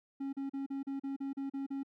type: tone bursts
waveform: triangle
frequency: 274 Hz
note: C#4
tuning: 20 cents flat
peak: -33 dBFS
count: 10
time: 0.2-1.833 s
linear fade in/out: 10 ms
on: 130 ms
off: 37 ms
effects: none